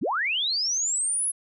sine linear sweep, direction up, 115.5 to 10730 Hz, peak -23 dBFS, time 0.01-1.32 s, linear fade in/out 20 ms, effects none

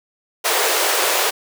pink high-pass noise, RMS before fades -18 dBFS, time 0.44-1.31 s, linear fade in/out 20 ms, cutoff 380 Hz, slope 48 dB/octave, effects none

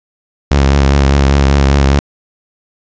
sawtooth tone with vibrato, 69.3 Hz, C#2, in tune, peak -3 dBFS, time 0.51-1.99 s, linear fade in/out 0 ms, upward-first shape sine, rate 5 Hz, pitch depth 39 cents each way, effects resampled to 16000 Hz + 7-bit

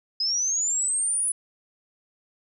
sine linear sweep, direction up, 5010 to 10050 Hz, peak -22 dBFS, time 0.2-1.32 s, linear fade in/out 5 ms, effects none

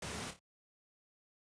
pink noise with echo, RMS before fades -42 dBFS, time 0.02-0.31 s, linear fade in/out 5 ms, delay 28 ms, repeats 3, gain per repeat -8 dB, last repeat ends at 0.394 s, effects high-pass 80 Hz 12 dB/octave + resampled to 22050 Hz

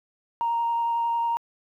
sine tone with vibrato, 932.3 Hz, A#5, in tune, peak -21 dBFS, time 0.41-1.37 s, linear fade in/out 0 ms, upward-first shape sine, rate 11 Hz, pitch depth 9 cents each way, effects tanh soft clip ceiling -18 dBFS + 10-bit

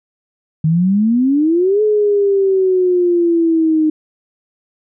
sine exponential two-way sweep, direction up then down, 153.4 to 429.2 to 308 Hz, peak -10 dBFS, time 0.64-3.9 s, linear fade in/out 5 ms, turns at 1.82 s, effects none

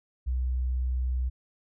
sine tone, 63 Hz, B1, 35 cents sharp, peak -25 dBFS, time 0.26-1.3 s, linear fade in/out 20 ms, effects none

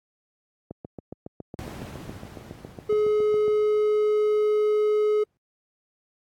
click train, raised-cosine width 2 ms, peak -22 dBFS, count 21, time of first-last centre 0.71-3.48 s, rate 7.22 Hz
brown noise with exponential decay, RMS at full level -29 dBFS, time 1.59-5.37 s, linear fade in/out 0 ms, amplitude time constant 820 ms
triangle tone, 423.5 Hz, G#4, 34 cents sharp, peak -17 dBFS, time 2.89-5.24 s, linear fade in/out 10 ms
effects high-pass 100 Hz 12 dB/octave + AAC 64 kbps

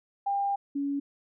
sine tone pair in turn, 799 / 281.6 Hz, G5 / C#4, +33 / +27 cents, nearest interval octave + tritone, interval 1806 cents, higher first, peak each -25 / -27 dBFS, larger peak first, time 0.26-0.56 / 0.75-1 s, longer first, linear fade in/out 10 ms, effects none

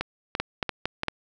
two click trains, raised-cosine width 0.3 ms, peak -9 / -11 dBFS, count 4 / 4, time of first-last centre 0.4-1.083 / 0.01-1.034 s, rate 4.39 / 2.93 Hz, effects none

